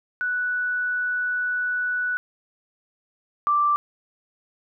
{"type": "tone pair in turn", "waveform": "sine", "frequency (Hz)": [1480, 1174.7], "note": ["F#6", "D6"], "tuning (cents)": [0, 0], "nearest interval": "major third", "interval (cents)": 400, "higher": "first", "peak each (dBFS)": [-22, -17], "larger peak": "second", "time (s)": [[0.21, 2.17], [3.47, 3.76]], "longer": "first", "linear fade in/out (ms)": 0, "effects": []}